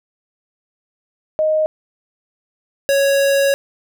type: tone pair in turn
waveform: sine / square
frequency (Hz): 622.3 / 554.4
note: D#5 / C#5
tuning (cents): 0 / 0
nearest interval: major second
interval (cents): 200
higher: first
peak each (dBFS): -13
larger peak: neither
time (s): 1.39-1.66 / 2.89-3.54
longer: second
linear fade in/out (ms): 0
effects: none